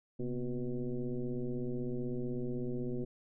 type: tone with frequency modulation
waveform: sine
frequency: 117 Hz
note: A#2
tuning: 7 cents sharp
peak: -33 dBFS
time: 0.19-3.05 s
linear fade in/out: 10 ms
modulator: 125 Hz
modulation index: 2.5
effects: none